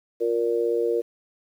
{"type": "harmonic tone", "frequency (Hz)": 117, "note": "A#2", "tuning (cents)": 7, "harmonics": [3, 4, 5], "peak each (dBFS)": [-26, -22, -32], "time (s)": [0.2, 1.02], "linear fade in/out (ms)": 20, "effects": ["9-bit"]}